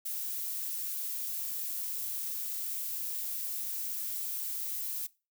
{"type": "noise", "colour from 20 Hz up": "violet", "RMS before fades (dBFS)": -36, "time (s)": [0.05, 5.07], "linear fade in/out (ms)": 10, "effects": ["noise-tail reverb RT60 0.3 s tail -21 dB re dry"]}